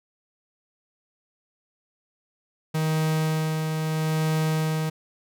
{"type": "tone with tremolo", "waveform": "45% pulse", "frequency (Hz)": 157.3, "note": "D#3", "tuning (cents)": 19, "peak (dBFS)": -21, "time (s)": [2.74, 4.9], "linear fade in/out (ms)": 10, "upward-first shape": "sine", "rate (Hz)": 0.77, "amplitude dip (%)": 35, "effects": []}